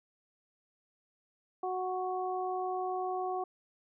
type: harmonic tone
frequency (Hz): 369.4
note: F#4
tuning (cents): -3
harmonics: 1 / 2 / 3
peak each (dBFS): -36 / -34 / -41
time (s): 1.63-3.44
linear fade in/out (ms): 5
effects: none